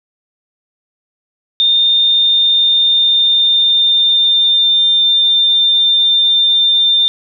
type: tone with pitch glide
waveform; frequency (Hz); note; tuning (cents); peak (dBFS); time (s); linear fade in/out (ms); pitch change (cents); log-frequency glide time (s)
sine; 3629 to 3596; A#7 to A7; -47 to +37; -8; 1.6-7.08; 0; -16; 1.95-5.28
effects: none